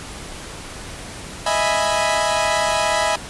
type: chord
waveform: sawtooth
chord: E major seventh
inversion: third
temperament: equal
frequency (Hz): 622.3 / 659.3 / 830.6 / 987.8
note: D#5 / E5 / G#5 / B5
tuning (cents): 0 / 0 / 0 / 0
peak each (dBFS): -19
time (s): 1.46-3.16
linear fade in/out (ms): 5
effects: pink hiss -34 dBFS RMS until 3.29 s + resampled to 24000 Hz